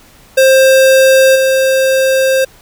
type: tone with level steps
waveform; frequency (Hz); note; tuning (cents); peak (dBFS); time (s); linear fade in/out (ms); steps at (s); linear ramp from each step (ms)
square; 529; C5; +19; -5 / -9; 0.37-2.45; 10; 1.35; 10
effects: pink hiss -43 dBFS RMS until 2.61 s